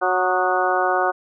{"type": "harmonic tone with a mistuned harmonic", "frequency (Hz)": 183.9, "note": "F#3", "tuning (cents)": -10, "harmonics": [2, 3, 4, 5, 6, 7, 8], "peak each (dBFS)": [-25, -25, -21, -27, -27, -25, -25], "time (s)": [0.01, 1.12], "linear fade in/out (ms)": 20, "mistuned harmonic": 7, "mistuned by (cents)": -59, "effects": []}